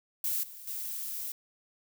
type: noise with level steps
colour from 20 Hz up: violet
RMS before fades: -31 / -47 / -37 dBFS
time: 0.24-1.32 s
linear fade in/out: 2 ms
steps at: 0.43 / 0.67 s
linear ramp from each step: 5 ms
effects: none